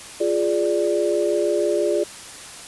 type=chord; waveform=sine; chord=D diminished; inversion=first; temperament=equal; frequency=349.2 / 415.3 / 587.3 Hz; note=F4 / Ab4 / D5; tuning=0 / 0 / 0 cents; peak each=-22 dBFS; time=0.2-2.04 s; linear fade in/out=10 ms; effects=white hiss -38 dBFS RMS until 2.67 s + resampled to 24000 Hz